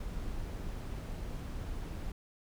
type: noise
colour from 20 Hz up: brown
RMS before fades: -39 dBFS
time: 0-2.12 s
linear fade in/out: 5 ms
effects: none